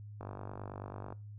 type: click train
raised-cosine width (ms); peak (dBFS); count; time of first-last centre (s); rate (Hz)
1; -29; 46; 0.21-1.125; 49.2
effects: noise-tail reverb RT60 0.3 s tail -20 dB re dry + added 104 Hz sine -45 dBFS peak until 1.38 s